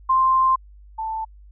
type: tone pair in turn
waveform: sine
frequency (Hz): 1048 / 884.1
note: C6 / A5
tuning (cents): +2 / +8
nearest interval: minor third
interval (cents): 294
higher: first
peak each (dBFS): -14 / -24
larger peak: first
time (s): 0.09-0.56 / 0.98-1.25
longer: first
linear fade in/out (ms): 10
effects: added 50 Hz sine -43 dBFS peak until 1.51 s